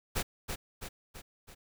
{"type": "noise with echo", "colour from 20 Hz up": "pink", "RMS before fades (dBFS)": -31, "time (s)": [0.15, 0.23], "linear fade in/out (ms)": 20, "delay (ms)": 330, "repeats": 4, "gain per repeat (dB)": -5, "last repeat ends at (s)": 1.55, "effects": []}